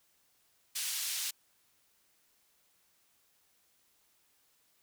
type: band-pass noise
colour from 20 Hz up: pink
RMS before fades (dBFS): -36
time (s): 0.75-1.31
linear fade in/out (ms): 10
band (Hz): 3600 to 15000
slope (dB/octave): 12
effects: white hiss -71 dBFS RMS until 4.82 s